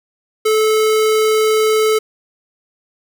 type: tone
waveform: square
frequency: 434.4 Hz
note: A4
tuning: 22 cents flat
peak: -12 dBFS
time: 0.45-1.99 s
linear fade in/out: 10 ms
effects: none